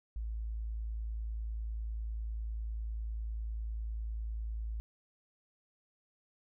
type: tone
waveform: sine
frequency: 55 Hz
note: A1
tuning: in tune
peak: -35 dBFS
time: 0.16-4.8 s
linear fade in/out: 0 ms
effects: none